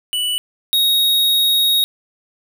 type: tone pair in turn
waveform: square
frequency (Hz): 2962 / 3760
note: F#7 / A#7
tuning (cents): +1 / +14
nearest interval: major third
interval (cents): 413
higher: second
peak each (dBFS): -18 / -13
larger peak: second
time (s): 0.13-0.38 / 0.73-1.84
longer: second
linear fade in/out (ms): 0
effects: none